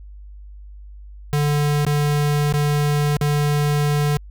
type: tone with dropouts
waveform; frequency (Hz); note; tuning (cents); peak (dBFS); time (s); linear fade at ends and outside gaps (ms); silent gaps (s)
square; 146.83; D3; 0; -17; 1.33-4.17; 0; 1.85-1.866 / 2.525-2.539 / 3.168-3.212
effects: added 50 Hz sine -36 dBFS peak until 4.3 s